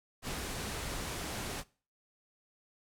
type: low-pass noise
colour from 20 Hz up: pink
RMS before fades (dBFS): -39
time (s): 0.22-1.64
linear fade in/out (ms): 50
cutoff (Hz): 12000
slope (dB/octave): 24
effects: noise-tail reverb RT60 0.4 s tail -22 dB re dry